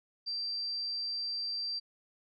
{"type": "tone", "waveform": "sine", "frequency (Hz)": 4699, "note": "D8", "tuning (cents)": 0, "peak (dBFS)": -33, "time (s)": [0.26, 1.8], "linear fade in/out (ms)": 20, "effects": []}